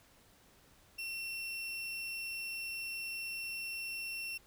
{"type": "tone", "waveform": "35% pulse", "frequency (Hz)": 2715, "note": "F7", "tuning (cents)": -50, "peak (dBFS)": -37, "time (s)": [0.98, 4.38], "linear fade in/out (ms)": 10, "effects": ["pink hiss -64 dBFS RMS until 4.46 s"]}